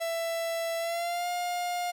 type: tone with pitch glide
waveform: 45% pulse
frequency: 665 to 708.6 Hz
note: E5 to F5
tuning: +15 to +25 cents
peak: -29 dBFS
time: 0-1.92 s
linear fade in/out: 20 ms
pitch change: +110 cents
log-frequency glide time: 0.78-1.28 s
effects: none